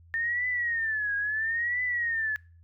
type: tone with vibrato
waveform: sine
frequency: 1810 Hz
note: A6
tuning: 48 cents sharp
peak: -26 dBFS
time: 0.14-2.36 s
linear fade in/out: 0 ms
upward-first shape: triangle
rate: 0.74 Hz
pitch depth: 180 cents each way
effects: noise-tail reverb RT60 0.4 s tail -24 dB re dry + added 84 Hz sine -52 dBFS peak until 2.63 s